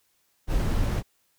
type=noise; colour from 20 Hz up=brown; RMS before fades=-24 dBFS; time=0.47-1.03 s; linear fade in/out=50 ms; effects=white hiss -69 dBFS RMS until 1.38 s